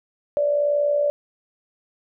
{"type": "tone with amplitude modulation", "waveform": "sine", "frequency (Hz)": 582, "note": "D5", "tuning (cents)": -16, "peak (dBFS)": -15, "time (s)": [0.37, 1.1], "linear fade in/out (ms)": 0, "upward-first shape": "sine", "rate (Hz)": 61, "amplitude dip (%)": 50, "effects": []}